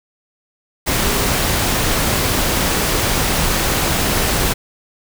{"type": "tone in noise", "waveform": "sine", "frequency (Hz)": 406.1, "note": "G#4", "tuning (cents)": -39, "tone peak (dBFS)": -25, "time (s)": [1.02, 1.25], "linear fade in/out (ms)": 20, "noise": "pink", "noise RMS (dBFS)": -17, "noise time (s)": [0.86, 4.54], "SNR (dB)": -11, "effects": []}